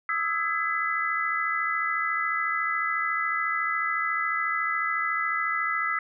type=chord; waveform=sine; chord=E major seventh; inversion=third; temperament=equal with one note detuned; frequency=1244.5 / 1318.5 / 1661.2 / 2011 Hz; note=D#6 / E6 / G#6 / B6; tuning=0 / 0 / 0 / +31 cents; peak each=-33 / -28 / -34 / -28 dBFS; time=0.09-5.99 s; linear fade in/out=2 ms; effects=none